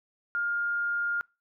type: tone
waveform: sine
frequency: 1411 Hz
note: F6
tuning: 17 cents sharp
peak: -26 dBFS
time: 0.35-1.21 s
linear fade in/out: 0 ms
effects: noise-tail reverb RT60 0.3 s tail -26 dB re dry